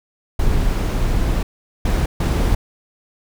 brown noise bursts at uneven times, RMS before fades -17 dBFS, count 3, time 0.39-1.43 / 1.85-2.06 / 2.2-2.55 s, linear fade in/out 5 ms, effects none

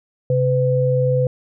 sine tone pair together, 133.07 / 504 Hz, C3 / B4, +30 / +35 cents, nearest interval octave + major seventh, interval 2305 cents, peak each -17 dBFS, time 0.3-1.27 s, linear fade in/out 2 ms, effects none

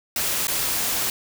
white noise with dropouts, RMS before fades -24 dBFS, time 0.16-1.1 s, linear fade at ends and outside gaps 2 ms, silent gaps 0.471-0.481 s, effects none

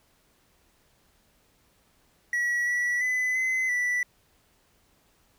triangle tone with pitch steps, 1929 / 1946 / 2008 / 2041 / 1968 Hz, B6 / B6 / B6 / C7 / B6, -41 / -26 / +28 / -44 / -7 cents, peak -22 dBFS, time 2.33-4.03 s, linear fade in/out 2 ms, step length 340 ms, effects pink hiss -65 dBFS RMS until 5.38 s

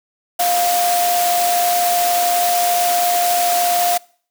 sine tone in noise, 704 Hz, F5, 14 cents sharp, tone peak -15 dBFS, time 0.39-3.98 s, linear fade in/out 10 ms, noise white, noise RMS -21 dBFS, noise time 0.39-3.98 s, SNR +3 dB, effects noise-tail reverb RT60 0.5 s tail -24 dB re dry + high-pass 300 Hz 12 dB/octave

